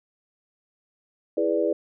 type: chord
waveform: sine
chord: E dominant seventh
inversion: none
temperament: equal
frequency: 329.6 / 415.3 / 493.9 / 587.3 Hz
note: E4 / G#4 / B4 / D5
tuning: 0 / 0 / 0 / 0 cents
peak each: -26 dBFS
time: 1.37-1.73 s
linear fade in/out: 5 ms
effects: none